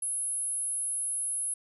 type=tone; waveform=sine; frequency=10610 Hz; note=E9; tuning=10 cents sharp; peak=-29 dBFS; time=0.02-1.54 s; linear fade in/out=5 ms; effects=none